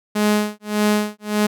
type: tone with tremolo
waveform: sawtooth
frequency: 210 Hz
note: G#3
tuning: 19 cents sharp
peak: -10 dBFS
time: 0.15-1.47 s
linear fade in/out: 10 ms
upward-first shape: sine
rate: 1.7 Hz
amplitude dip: 100%
effects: none